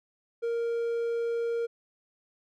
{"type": "tone", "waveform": "triangle", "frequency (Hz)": 466.2, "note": "A#4", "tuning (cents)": 0, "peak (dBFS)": -25, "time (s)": [0.42, 1.67], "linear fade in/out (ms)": 20, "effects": []}